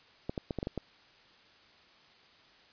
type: clicks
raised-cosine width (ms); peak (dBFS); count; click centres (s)
2; -20; 7; 0.295 / 0.378 / 0.508 / 0.587 / 0.629 / 0.671 / 0.777
effects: white hiss -60 dBFS RMS until 2.72 s + resampled to 11025 Hz